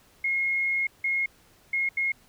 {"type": "tone bursts at uneven times", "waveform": "sine", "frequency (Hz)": 2155, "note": "C#7", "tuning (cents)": -49, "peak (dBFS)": -23, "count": 4, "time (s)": [[0.24, 0.87], [1.04, 1.26], [1.73, 1.89], [1.97, 2.12]], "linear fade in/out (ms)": 5, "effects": ["pink hiss -59 dBFS RMS until 2.28 s"]}